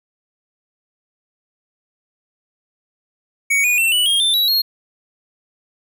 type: tone with pitch steps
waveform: square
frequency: 2241 / 2458 / 2696 / 2957 / 3243 / 3557 / 3902 / 4280 Hz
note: C#7 / D#7 / E7 / F#7 / G#7 / A7 / B7 / C8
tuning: +18 / -22 / +38 / -2 / -42 / +18 / -22 / +38 cents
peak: -14 dBFS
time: 3.5-4.62 s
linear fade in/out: 10 ms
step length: 140 ms
effects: none